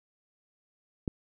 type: click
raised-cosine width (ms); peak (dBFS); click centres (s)
3; -17; 1.078
effects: none